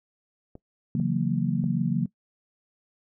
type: clicks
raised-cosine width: 2 ms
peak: -29 dBFS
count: 3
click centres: 0.554 / 1 / 1.64 s
type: chord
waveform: sine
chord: F# dominant seventh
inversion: second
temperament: just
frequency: 138.75 / 166.5 / 185 / 231.2 Hz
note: C#3 / E3 / F#3 / A#3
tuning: +2 / +18 / 0 / -14 cents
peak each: -28 dBFS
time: 0.95-2.06 s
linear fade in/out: 2 ms
effects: noise-tail reverb RT60 0.1 s tail -21 dB re dry